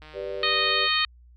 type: click train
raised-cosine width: 0.3 ms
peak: -30 dBFS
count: 108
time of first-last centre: 0.02-0.715 s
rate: 154 Hz
type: chord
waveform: sine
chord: G major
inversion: none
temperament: just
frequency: 392 / 490 / 588 Hz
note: G4 / B4 / D5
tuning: 0 / -14 / +2 cents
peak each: -34 dBFS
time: 0.13-0.89 s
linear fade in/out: 50 ms
type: harmonic tone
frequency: 620 Hz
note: D#5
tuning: 6 cents flat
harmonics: 2 / 3 / 4 / 5 / 6 / 7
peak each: -28 / -28 / -28 / -28 / -28 / -28 dBFS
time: 0.43-1.05 s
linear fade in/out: 2 ms
effects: added 60 Hz sine -49 dBFS peak until 1.36 s